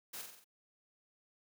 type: noise with echo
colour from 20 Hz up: white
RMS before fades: -45 dBFS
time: 0.13-0.22 s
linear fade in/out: 10 ms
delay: 45 ms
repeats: 5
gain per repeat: -4 dB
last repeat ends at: 0.445 s
effects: high-pass 150 Hz 12 dB/octave